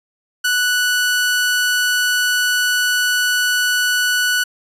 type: tone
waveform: sawtooth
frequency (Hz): 1480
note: F#6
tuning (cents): 0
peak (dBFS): -11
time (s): 0.44-4.44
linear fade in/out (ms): 10
effects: resampled to 32000 Hz